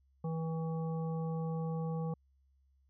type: harmonic tone with a mistuned harmonic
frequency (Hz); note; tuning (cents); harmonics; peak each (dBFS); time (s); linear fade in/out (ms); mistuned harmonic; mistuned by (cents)
162.3; E3; -27; 1 / 3 / 5 / 7; -34 / -42 / -47 / -52; 0.24-2.14; 5; 7; -17
effects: added 67 Hz sine -67 dBFS peak until 2.89 s